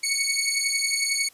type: beating tone pair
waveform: 15% pulse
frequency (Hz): 2217 / 2228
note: C#7 / C#7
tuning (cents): 0 / +8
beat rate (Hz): 11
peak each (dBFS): -19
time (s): 0.03-1.29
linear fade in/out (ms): 10
effects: white hiss -55 dBFS RMS until 1.33 s + resampled to 32000 Hz